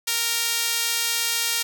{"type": "tone with high-pass filter", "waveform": "sawtooth", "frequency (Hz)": 464.4, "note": "A#4", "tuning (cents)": -7, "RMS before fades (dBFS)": -24, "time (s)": [0.07, 1.63], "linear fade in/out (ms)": 10, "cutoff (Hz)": 3100, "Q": 0.65, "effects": []}